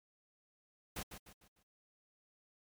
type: noise with echo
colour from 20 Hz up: pink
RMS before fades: -42 dBFS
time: 0.96-1.03 s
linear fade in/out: 5 ms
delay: 150 ms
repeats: 4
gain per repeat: -8 dB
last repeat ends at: 1.63 s
effects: MP3 96 kbps